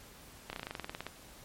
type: slowing click train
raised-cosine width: 0.3 ms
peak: -22 dBFS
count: 14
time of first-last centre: 0.5-1.066 s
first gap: 30 ms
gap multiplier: 1.06
effects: pink hiss -54 dBFS RMS until 1.44 s + MP3 64 kbps